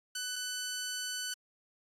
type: tone pair in turn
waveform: 10% pulse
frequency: 1500 / 1500 Hz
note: F#6 / F#6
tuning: +23 / +23 cents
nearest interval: unison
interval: 0 cents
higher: neither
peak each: -27 dBFS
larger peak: neither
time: 0.15-0.36 / 0.36-1.34 s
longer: second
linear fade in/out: 5 ms
effects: AAC 48 kbps